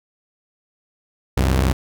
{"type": "tone pair together", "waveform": "sawtooth", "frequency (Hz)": [65.41, 92.5], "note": ["C2", "F#2"], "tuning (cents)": [0, 0], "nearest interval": "tritone", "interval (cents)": 600, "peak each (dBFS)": [-12, -18], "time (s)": [1.37, 1.73], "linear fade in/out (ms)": 5, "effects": []}